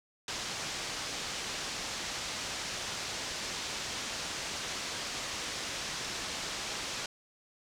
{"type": "low-pass noise", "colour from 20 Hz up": "white", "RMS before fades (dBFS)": -38, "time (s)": [0.28, 7.06], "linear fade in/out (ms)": 2, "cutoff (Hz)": 6600, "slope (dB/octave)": 24, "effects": []}